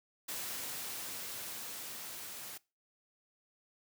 white noise with level ramp, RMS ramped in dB -40 to -46 dBFS, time 0.28-2.58 s, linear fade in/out 10 ms, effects noise-tail reverb RT60 0.3 s tail -23 dB re dry + high-pass 100 Hz 12 dB/octave

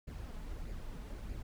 brown noise with flanger, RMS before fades -43 dBFS, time 0.07-1.43 s, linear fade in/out 10 ms, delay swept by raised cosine 0.41 to 4.81 ms, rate 1.6 Hz, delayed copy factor +0.5, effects none

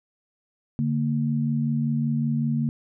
sine tone pair together, 144.74 / 230 Hz, D3 / A#3, -25 / -23 cents, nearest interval minor sixth, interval 802 cents, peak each -24 dBFS, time 0.79-2.69 s, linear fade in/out 0 ms, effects none

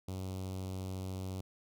sawtooth tone with notch filter, 94.1 Hz, F#2, 30 cents sharp, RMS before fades -40 dBFS, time 0.08-1.41 s, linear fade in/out 5 ms, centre 1700 Hz, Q 0.68, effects none

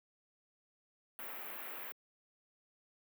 white band-stop noise, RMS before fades -45 dBFS, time 1.19-1.92 s, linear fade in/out 0 ms, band 2500 to 15000 Hz, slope 24 dB/octave, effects high-pass 300 Hz 12 dB/octave

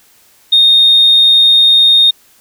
sine tone, 3689 Hz, A#7, 19 cents flat, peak -3 dBFS, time 0.52-2.11 s, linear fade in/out 10 ms, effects tanh soft clip ceiling 0 dBFS + white hiss -48 dBFS RMS until 2.4 s

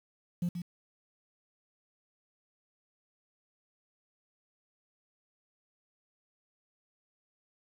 sine tone with echo, 174.8 Hz, F3, 2 cents sharp, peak -26 dBFS, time 0.42-0.49 s, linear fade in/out 5 ms, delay 130 ms, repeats 1, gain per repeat -8 dB, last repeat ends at 0.62 s, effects tanh soft clip ceiling -26 dBFS + 9-bit

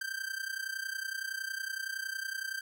45% pulse tone with amplitude modulation, 1568 Hz, G6, in tune, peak -32 dBFS, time 0.01-2.61 s, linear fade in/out 5 ms, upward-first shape sine, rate 30.8 Hz, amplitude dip 80%, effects none

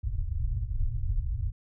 pink low-pass noise, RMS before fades -29 dBFS, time 0.03-1.52 s, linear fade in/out 10 ms, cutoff 120 Hz, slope 96 dB/octave, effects none

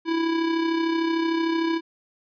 square tone with amplitude modulation, 329.6 Hz, E4, in tune, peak -20 dBFS, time 0.05-1.81 s, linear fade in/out 50 ms, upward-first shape sine, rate 33.3 Hz, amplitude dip 45%, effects resampled to 11025 Hz

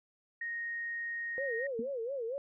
sine tone, 1864.7 Hz, A#6, in tune, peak -35 dBFS, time 0.41-1.67 s, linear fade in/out 5 ms
sine tone with vibrato, 502 Hz, B4, 28 cents sharp, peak -34 dBFS, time 1.38-2.38 s, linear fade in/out 0 ms, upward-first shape sine, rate 4.3 Hz, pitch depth 200 cents each way
sine tone with exponential decay, 233.1 Hz, A#3, in tune, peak -32 dBFS, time 1.79-1.91 s, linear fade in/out 2 ms, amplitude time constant 25 ms
effects none

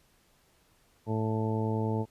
harmonic tone, 110 Hz, A2, in tune, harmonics 1 / 2 / 3 / 4 / 5 / 6 / 7 / 8, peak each -30 / -33 / -37 / -35 / -42 / -43 / -48 / -38 dBFS, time 1.06-2.06 s, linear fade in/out 50 ms, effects pink hiss -66 dBFS RMS until 2.1 s + resampled to 32000 Hz

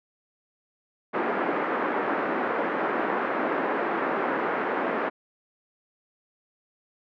pink band-pass noise, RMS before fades -27 dBFS, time 1.13-5.1 s, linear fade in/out 20 ms, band 270 to 1800 Hz, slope 24 dB/octave, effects none

